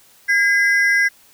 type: ring-modulated tone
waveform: triangle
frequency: 1826 Hz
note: A#6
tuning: 36 cents flat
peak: -8 dBFS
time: 0.28-1.09 s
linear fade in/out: 20 ms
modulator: 200 Hz
effects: white hiss -51 dBFS RMS until 1.33 s